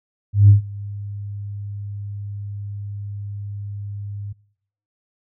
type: tone with ADSR envelope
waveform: sine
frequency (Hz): 101.6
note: G#2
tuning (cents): -38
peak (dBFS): -4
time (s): 0.33-4.33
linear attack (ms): 160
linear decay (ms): 120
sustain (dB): -23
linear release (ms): 11
effects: noise-tail reverb RT60 0.7 s tail -26 dB re dry + tanh soft clip ceiling -1 dBFS